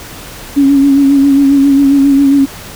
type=tone with vibrato; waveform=sine; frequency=277.7 Hz; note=C#4; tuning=3 cents sharp; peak=-4 dBFS; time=0.56-2.46 s; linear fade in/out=20 ms; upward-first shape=sine; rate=7.4 Hz; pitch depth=38 cents each way; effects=pink hiss -29 dBFS RMS until 2.75 s